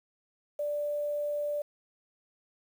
sine tone with quantisation, 587.3 Hz, D5, in tune, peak -29 dBFS, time 0.59-1.62 s, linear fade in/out 5 ms, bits 9, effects none

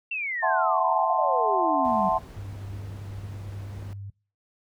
sine exponential sweep, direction down, 2742 to 185.5 Hz, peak -27 dBFS, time 0.11-2.09 s, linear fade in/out 5 ms
sine chord, F# half-diminished seventh, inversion third, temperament equal, 659.3 / 740 / 880 / 1046.5 Hz, E5 / F#5 / A5 / C6, 0 / 0 / 0 / 0 cents, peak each -26 dBFS, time 0.42-2.19 s, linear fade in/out 20 ms
brown noise, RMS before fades -39 dBFS, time 1.85-3.93 s, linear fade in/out 0 ms
sine tone, 99.5 Hz, G2, 26 cents sharp, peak -34 dBFS, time 2.36-4.1 s, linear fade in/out 5 ms
effects noise-tail reverb RT60 0.4 s tail -25 dB re dry + high-pass 60 Hz 12 dB/octave

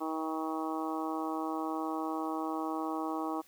harmonic tone, 159 Hz, D#3, 38 cents sharp, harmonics 2 / 3 / 4 / 5 / 6 / 7 / 8, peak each -35 / -43 / -44 / -39 / -43 / -40 / -47 dBFS, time 0-3.42 s, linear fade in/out 20 ms, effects white hiss -62 dBFS RMS until 3.47 s

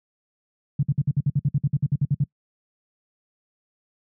sine tone bursts, 141.7 Hz, C#3, 38 cents sharp, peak -16 dBFS, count 16, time 0.79-2.239 s, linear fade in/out 5 ms, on 39 ms, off 55 ms, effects noise-tail reverb RT60 0.1 s tail -25 dB re dry + high-pass 80 Hz 12 dB/octave

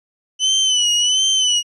30% pulse tone with vibrato, 3000 Hz, F#7, 23 cents sharp, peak -11 dBFS, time 0.39-1.63 s, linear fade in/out 50 ms, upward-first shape sine, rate 1.4 Hz, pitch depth 70 cents each way, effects resampled to 24000 Hz

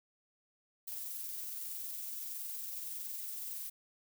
violet noise with amplitude modulation, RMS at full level -41 dBFS, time 0.87-3.7 s, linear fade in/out 10 ms, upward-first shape sine, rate 21.6 Hz, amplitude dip 25%, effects none

